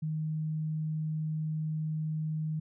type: tone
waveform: sine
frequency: 155.9 Hz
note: D#3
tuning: 4 cents sharp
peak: -30 dBFS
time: 0.02-2.6 s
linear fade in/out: 10 ms
effects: none